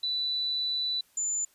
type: tone pair in turn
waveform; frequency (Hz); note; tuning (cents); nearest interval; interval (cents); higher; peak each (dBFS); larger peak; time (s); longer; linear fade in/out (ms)
sine; 3974 / 7064; B7 / A8; +10 / +6; minor seventh; 996; second; -27; neither; 0.03-1.01 / 1.17-1.45; first; 5
effects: white hiss -64 dBFS RMS until 1.54 s + resampled to 32000 Hz